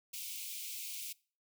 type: high-pass noise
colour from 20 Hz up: white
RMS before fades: -43 dBFS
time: 0.13-1.13 s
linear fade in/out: 10 ms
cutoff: 2200 Hz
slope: 96 dB/octave
effects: noise-tail reverb RT60 0.4 s tail -23 dB re dry